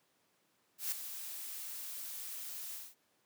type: noise with ADSR envelope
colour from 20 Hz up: blue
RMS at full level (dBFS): -34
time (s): 0.78-2.95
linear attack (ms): 140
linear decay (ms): 5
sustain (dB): -10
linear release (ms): 200
effects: pink hiss -74 dBFS RMS until 3.25 s + high-pass 200 Hz 12 dB/octave